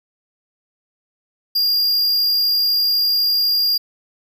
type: tone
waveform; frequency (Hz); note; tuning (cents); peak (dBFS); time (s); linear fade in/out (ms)
square; 4812; D8; +41; -15; 1.55-3.78; 10
effects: none